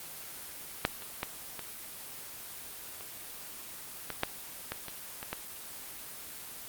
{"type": "clicks", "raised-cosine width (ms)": 0.3, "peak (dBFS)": [-8, -29, -15, -22, -29, -17, -10, -17, -23, -22, -16], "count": 11, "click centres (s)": [0.851, 1.022, 1.231, 1.593, 3.009, 4.103, 4.234, 4.72, 4.883, 5.229, 5.33], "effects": ["white hiss -44 dBFS RMS until 6.68 s", "Opus 24 kbps"]}